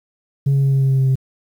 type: tone with pitch steps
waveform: sine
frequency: 138.59 / 137.63 / 136.68 / 135.74 / 134.8 / 133.87 / 132.94 / 132.03 Hz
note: C#3 / C#3 / C#3 / C#3 / C#3 / C3 / C3 / C3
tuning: 0 / -12 / -24 / -36 / -48 / +40 / +28 / +16 cents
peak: -10 dBFS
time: 0.46-1.156 s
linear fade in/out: 10 ms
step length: 87 ms
effects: tanh soft clip ceiling -11 dBFS + 8-bit